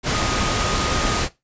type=tone in noise; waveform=sine; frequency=1242 Hz; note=D#6; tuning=3 cents flat; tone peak=-28 dBFS; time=0.11-1.23 s; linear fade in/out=50 ms; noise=pink; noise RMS=-21 dBFS; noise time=0.03-1.29 s; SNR=-10 dB; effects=noise-tail reverb RT60 0.2 s tail -17 dB re dry + resampled to 16000 Hz